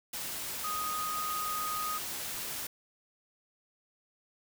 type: tone in noise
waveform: sine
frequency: 1244.5 Hz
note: D#6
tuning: in tune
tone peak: -33 dBFS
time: 0.64-1.98 s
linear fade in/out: 5 ms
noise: white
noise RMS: -38 dBFS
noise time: 0.13-2.67 s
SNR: +2 dB
effects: none